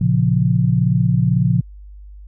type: chord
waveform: sine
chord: Bb minor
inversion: none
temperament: equal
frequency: 116.54 / 138.59 / 174.61 Hz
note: Bb2 / Db3 / F3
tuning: 0 / 0 / 0 cents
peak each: -17 dBFS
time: 0.01-1.61 s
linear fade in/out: 5 ms
effects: added 50 Hz sine -35 dBFS peak until 2.27 s